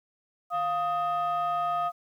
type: tone pair together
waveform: sine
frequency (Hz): 700.9 / 1250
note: F5 / D#6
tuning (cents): +6 / +8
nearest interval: minor seventh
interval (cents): 1002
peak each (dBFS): -26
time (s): 0.5-1.92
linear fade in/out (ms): 50
effects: tanh soft clip ceiling -22 dBFS + 10-bit